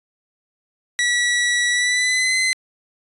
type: tone with pitch glide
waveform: sawtooth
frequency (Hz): 1940 to 2048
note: B6 to C7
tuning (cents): -31 to -38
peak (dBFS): -13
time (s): 0.99-2.53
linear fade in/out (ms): 0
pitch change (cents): +93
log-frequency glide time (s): 1.69-2.36
effects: resampled to 24000 Hz